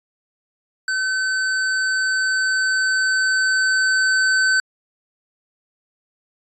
square tone with level ramp, 1528 Hz, G6, 45 cents flat, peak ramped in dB -20 to -15 dBFS, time 0.88-4.6 s, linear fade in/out 2 ms, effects resampled to 22050 Hz

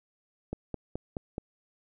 click train, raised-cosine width 2 ms, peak -20 dBFS, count 5, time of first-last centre 0.53-1.381 s, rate 4.7 Hz, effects none

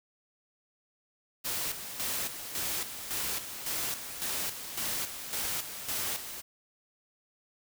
white noise with tremolo, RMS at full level -33 dBFS, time 1.44-6.42 s, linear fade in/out 20 ms, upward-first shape square, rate 1.8 Hz, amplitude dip 60%, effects none

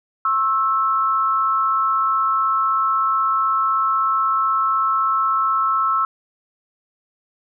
sine tone pair together, 1082.4 / 1318.5 Hz, C#6 / E6, -42 / 0 cents, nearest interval minor third, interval 342 cents, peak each -21 / -17 dBFS, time 0.25-6.05 s, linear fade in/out 2 ms, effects none

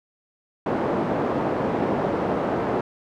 pink band-pass noise, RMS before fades -24 dBFS, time 0.66-2.81 s, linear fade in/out 2 ms, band 230 to 800 Hz, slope 12 dB/octave, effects none

